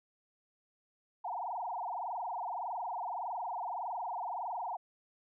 sine tone with frequency modulation, 830.6 Hz, G#5, in tune, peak -35 dBFS, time 1.24-4.77 s, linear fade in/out 10 ms, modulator 21.7 Hz, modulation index 6.1, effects none

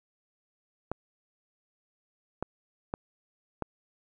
clicks, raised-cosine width 1 ms, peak -17 dBFS, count 4, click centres 0.916 / 2.426 / 2.939 / 3.623 s, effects none

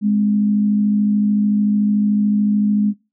sine tone pair together, 207.7 / 261.3 Hz, G#3 / C4, 0 / -2 cents, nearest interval major third, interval 398 cents, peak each -13 / -25 dBFS, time 0.01-2.94 s, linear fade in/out 50 ms, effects noise-tail reverb RT60 0.3 s tail -24 dB re dry

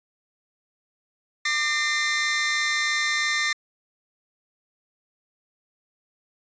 sawtooth tone cluster, 1191 / 1818 / 2072 Hz, D6 / A#6 / C7, +24 / -44 / -17 cents, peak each -27 / -21 / -22 dBFS, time 1.45-3.53 s, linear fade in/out 5 ms, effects resampled to 16000 Hz

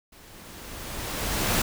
pink noise with level ramp, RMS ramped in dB -51 to -22 dBFS, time 0.12-1.62 s, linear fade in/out 5 ms, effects none

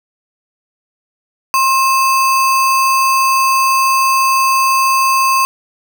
sine tone with sample-and-hold, 1063 Hz, C6, 27 cents sharp, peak -9 dBFS, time 1.54-5.45 s, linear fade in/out 0 ms, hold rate 3675 Hz, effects none

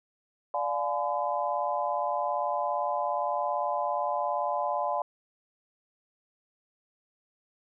sine chord, D diminished seventh, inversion none, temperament just, 587.3 / 704.8 / 845.8 / 1014.9 Hz, D5 / F5 / Ab5 / Cb6, 0 / +16 / +31 / +47 cents, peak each -32 dBFS, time 0.54-5.02 s, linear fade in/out 2 ms, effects none

